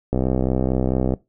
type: click train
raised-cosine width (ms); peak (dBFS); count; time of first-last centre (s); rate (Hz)
2; -7; 66; 0.13-1.138; 64.5
effects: noise-tail reverb RT60 0.2 s tail -19 dB re dry